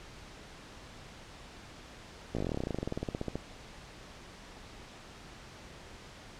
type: slowing click train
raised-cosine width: 2 ms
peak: -20 dBFS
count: 27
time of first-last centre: 2.35-3.356 s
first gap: 17 ms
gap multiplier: 1.06
effects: pink hiss -50 dBFS RMS until 6.39 s + low-pass 6000 Hz 12 dB/octave